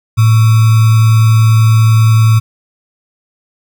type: tone with sample-and-hold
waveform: sine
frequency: 111.2 Hz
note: A2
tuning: 19 cents sharp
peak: -4 dBFS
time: 0.17-2.4 s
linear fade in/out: 20 ms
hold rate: 1225 Hz
effects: none